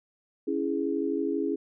sine chord, C# minor, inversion none, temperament equal, 277.2 / 329.6 / 415.3 Hz, C#4 / E4 / G#4, 0 / 0 / 0 cents, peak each -30 dBFS, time 0.47-1.56 s, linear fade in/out 10 ms, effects none

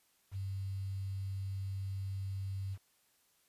sine tone with quantisation, 96.8 Hz, G2, 21 cents flat, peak -36 dBFS, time 0.31-2.78 s, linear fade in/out 50 ms, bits 10, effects white hiss -72 dBFS RMS until 3.48 s + resampled to 32000 Hz

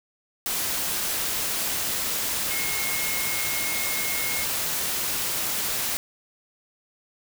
sine tone in noise, 2158 Hz, C#7, 47 cents flat, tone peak -31 dBFS, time 2.51-4.44 s, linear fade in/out 0 ms, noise white, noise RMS -27 dBFS, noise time 0.46-5.97 s, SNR -7 dB, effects none

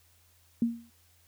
sine tone with exponential decay, 233.1 Hz, A#3, in tune, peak -20 dBFS, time 0.62-0.9 s, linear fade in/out 2 ms, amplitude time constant 59 ms, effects added 85 Hz sine -65 dBFS peak until 1.27 s + white hiss -65 dBFS RMS until 1.27 s

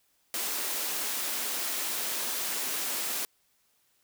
white high-pass noise, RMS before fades -32 dBFS, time 0.34-3.25 s, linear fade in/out 0 ms, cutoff 220 Hz, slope 24 dB/octave, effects white hiss -70 dBFS RMS until 4.03 s

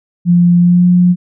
sine tone with pitch glide, 174.61 to 178.28 Hz, F3 to F3, 0 to +36 cents, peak -5 dBFS, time 0.25-1.16 s, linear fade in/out 50 ms, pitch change +36 cents, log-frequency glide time 0.59-0.86 s, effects none

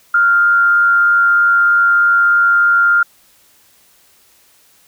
sine tone with frequency modulation, 1396.9 Hz, F6, in tune, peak -8 dBFS, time 0.14-3.03 s, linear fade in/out 5 ms, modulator 97 Hz, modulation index 0.38, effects white hiss -51 dBFS RMS until 4.87 s

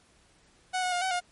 sawtooth tone with pitch steps, 740 / 730 / 711 / 755 / 713 Hz, F#5 / F#5 / F5 / F#5 / F5, 0 / -24 / +31 / +35 / +36 cents, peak -23 dBFS, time 0.73-1.205 s, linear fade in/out 20 ms, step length 95 ms, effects pink hiss -62 dBFS RMS until 1.31 s + MP3 48 kbps

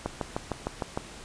click train, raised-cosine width 1 ms, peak -14 dBFS, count 7, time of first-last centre 0.06-0.975 s, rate 6.56 Hz, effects pink hiss -45 dBFS RMS until 1.24 s + resampled to 22050 Hz

